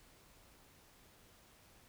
silence, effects pink hiss -64 dBFS RMS until 1.88 s

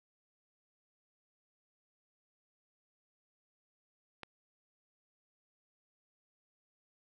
click, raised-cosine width 0.3 ms, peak -27 dBFS, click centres 4.233 s, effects none

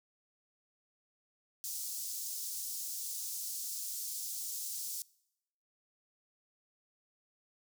pink high-pass noise, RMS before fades -40 dBFS, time 1.64-5.02 s, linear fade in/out 0 ms, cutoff 5500 Hz, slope 24 dB/octave, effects noise-tail reverb RT60 0.8 s tail -23 dB re dry

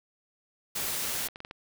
white noise, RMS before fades -32 dBFS, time 0.75-1.28 s, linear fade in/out 10 ms
clicks, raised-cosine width 0.3 ms, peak -25 dBFS, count 9, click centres 1.051 / 1.1 / 1.154 / 1.209 / 1.286 / 1.359 / 1.404 / 1.449 / 1.511 s
effects none

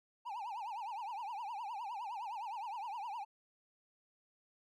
triangle tone with vibrato, 876 Hz, A5, 8 cents flat, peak -38 dBFS, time 0.25-3.25 s, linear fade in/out 20 ms, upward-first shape triangle, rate 9.7 Hz, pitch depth 240 cents each way, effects none

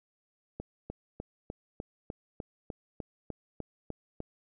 click train, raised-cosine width 2 ms, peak -24 dBFS, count 13, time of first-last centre 0.6-4.204 s, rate 3.33 Hz, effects none

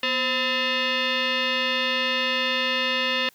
sine tone with frequency modulation, 523.3 Hz, C5, in tune, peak -21 dBFS, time 0.03-3.29 s, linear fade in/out 2 ms, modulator 769 Hz, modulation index 4.4, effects white hiss -57 dBFS RMS until 3.34 s

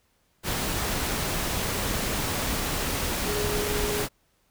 sine tone in noise, 415.3 Hz, G#4, in tune, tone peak -29 dBFS, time 3.24-4.06 s, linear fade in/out 50 ms, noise pink, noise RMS -28 dBFS, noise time 0.43-4.09 s, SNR -4 dB, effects pink hiss -68 dBFS RMS until 4.5 s

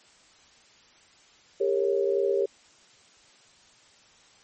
sine tone cluster, 398.1 / 461.3 / 549 Hz, G4 / A#4 / C#5, +27 / -18 / -17 cents, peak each -24 / -28 / -28 dBFS, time 1.6-2.46 s, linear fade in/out 10 ms, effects white hiss -57 dBFS RMS until 4.43 s + MP3 32 kbps

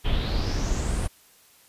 brown noise with low-pass filter sweep, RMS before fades -25 dBFS, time 0.04-1.08 s, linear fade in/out 20 ms, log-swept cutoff 3100 to 10000 Hz, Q 5.5, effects white hiss -56 dBFS RMS until 1.68 s + resampled to 32000 Hz

